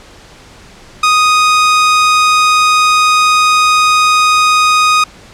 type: tone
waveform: sawtooth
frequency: 1244.5 Hz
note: D#6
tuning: in tune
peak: -3 dBFS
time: 1.03-5.04 s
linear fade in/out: 5 ms
effects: pink hiss -38 dBFS RMS until 5.33 s + low-pass 7000 Hz 12 dB/octave